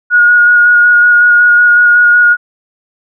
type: tone with vibrato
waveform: sine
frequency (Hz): 1443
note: F#6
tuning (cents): -44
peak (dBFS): -3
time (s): 0.1-2.37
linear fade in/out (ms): 50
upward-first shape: square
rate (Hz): 5.4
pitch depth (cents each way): 12
effects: none